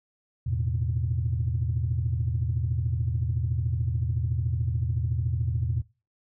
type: chord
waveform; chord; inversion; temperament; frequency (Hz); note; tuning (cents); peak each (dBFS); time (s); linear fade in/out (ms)
sine; E suspended fourth; none; just; 82.41 / 109.88 / 123.61; E2 / A2 / B2; 0 / -2 / +2; -28; 0.46-5.82; 10
effects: noise-tail reverb RT60 0.3 s tail -21 dB re dry + tanh soft clip ceiling -16 dBFS